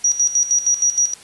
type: tone with tremolo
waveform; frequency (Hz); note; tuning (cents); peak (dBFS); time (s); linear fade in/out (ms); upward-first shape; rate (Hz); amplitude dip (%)
sine; 5780; F#8; -41; -12; 0.04-1.14; 5; square; 6.4; 75
effects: white hiss -43 dBFS RMS until 1.23 s + resampled to 24000 Hz